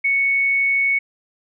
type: tone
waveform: sine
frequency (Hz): 2217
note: C#7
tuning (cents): 0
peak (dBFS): -15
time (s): 0.04-0.99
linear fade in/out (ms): 10
effects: none

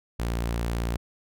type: tone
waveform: sawtooth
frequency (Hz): 58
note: A#1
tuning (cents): -8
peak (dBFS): -22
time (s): 0.19-0.97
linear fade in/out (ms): 10
effects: none

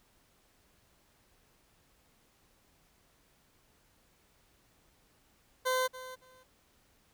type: tone with echo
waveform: 20% pulse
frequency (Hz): 513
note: C5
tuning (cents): -34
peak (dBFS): -23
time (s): 5.65-5.88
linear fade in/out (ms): 20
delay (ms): 280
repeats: 2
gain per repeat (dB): -15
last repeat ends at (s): 6.44
effects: pink hiss -68 dBFS RMS until 7.13 s

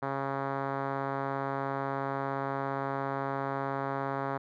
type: tone with low-pass filter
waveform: 5% pulse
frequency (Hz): 137.1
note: C#3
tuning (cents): -19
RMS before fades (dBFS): -33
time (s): 0.02-4.38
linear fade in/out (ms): 10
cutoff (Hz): 1200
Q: 1
effects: none

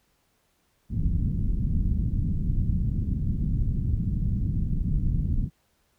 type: low-pass noise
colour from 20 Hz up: pink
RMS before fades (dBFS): -25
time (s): 0.89-5.5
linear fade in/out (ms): 50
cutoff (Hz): 200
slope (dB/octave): 24
effects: pink hiss -69 dBFS RMS until 5.98 s

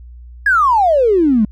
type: exponential sweep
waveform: triangle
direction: down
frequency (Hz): 1700 to 202.2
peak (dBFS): -5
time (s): 0.46-1.45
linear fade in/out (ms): 5
effects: tanh soft clip ceiling -7 dBFS + added 60 Hz sine -33 dBFS peak until 1.51 s

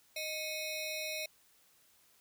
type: ring-modulated tone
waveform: 20% pulse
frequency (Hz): 1568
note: G6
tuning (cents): 0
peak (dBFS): -29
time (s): 0.16-1.26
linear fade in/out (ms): 5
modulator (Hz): 947
effects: white hiss -67 dBFS RMS until 2.2 s

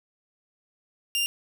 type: tone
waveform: sawtooth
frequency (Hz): 2794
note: F7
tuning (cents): 0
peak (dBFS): -20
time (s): 1.15-1.26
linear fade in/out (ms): 0
effects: none

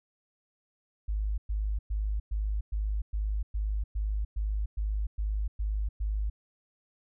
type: tone bursts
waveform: sine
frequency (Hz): 51.91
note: G#1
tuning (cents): 0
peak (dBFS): -27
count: 13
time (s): 1.08-6.3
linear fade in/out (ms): 10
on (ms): 300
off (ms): 110
effects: none

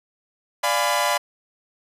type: chord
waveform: sawtooth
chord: D diminished seventh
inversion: none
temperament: equal with one note detuned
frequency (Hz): 587.3 / 698.5 / 830.6 / 1001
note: D5 / F5 / Ab5 / Cb6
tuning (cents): 0 / 0 / 0 / +23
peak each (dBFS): -21 / -22 / -23 / -19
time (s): 0.63-1.18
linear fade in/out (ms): 10
effects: resampled to 32000 Hz

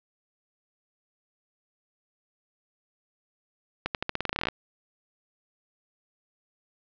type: accelerating click train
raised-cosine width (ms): 0.3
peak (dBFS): -11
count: 16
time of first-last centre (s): 3.86-4.486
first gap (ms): 88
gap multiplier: 0.88
effects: low-pass 5000 Hz 12 dB/octave

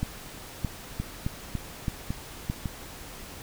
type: two click trains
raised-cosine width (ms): 5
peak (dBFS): -15 / -17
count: 5 / 4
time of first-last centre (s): 0.03-2.499 / 1-2.657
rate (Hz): 1.62 / 1.81
effects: pink hiss -43 dBFS RMS until 3.42 s

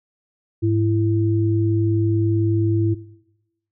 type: tone pair together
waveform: sine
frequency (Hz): 105.08 / 333.6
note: G#2 / E4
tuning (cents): +21 / +21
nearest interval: octave + minor sixth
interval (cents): 2000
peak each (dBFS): -18 / -19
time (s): 0.62-2.95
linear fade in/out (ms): 20
effects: noise-tail reverb RT60 0.9 s tail -18 dB re dry

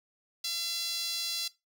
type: tone with high-pass filter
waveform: sawtooth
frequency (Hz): 679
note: F5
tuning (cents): -49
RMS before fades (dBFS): -34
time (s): 0.44-1.48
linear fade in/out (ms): 5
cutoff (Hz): 4200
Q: 2.9
effects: noise-tail reverb RT60 0.2 s tail -18 dB re dry

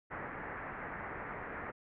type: low-pass noise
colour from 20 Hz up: white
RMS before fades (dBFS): -43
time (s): 0.1-1.72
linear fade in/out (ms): 20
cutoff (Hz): 2000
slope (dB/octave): 48
effects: none

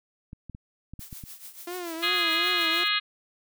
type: clicks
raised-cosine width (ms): 5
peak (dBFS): -28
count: 7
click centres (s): 0.331 / 0.497 / 0.549 / 0.936 / 0.993 / 1.128 / 1.238
type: noise with tremolo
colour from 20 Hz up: blue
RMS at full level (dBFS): -41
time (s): 0.99-2.89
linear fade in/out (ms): 20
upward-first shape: triangle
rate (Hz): 6.9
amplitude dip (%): 80
type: tone with vibrato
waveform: sawtooth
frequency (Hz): 343.3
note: F4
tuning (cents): -30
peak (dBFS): -29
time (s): 1.67-2.84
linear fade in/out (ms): 5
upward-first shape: triangle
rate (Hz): 2.7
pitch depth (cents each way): 120
type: harmonic tone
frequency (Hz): 415.3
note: G#4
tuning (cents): 0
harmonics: 3 / 4 / 5 / 6 / 7 / 8 / 9 / 10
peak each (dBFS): -31 / -31 / -31 / -31 / -31 / -31 / -31 / -31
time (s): 2.02-3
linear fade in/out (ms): 20
effects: none

